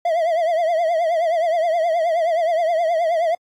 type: tone with vibrato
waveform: triangle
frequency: 665 Hz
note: E5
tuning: 15 cents sharp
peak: -14 dBFS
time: 0.05-3.35 s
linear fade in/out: 5 ms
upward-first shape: triangle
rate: 9.5 Hz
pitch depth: 120 cents each way
effects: AAC 48 kbps